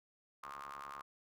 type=ring-modulated tone; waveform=sawtooth; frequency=70 Hz; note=C#2; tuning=18 cents sharp; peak=-39 dBFS; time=0.43-1.02 s; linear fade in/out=5 ms; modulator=1150 Hz; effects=none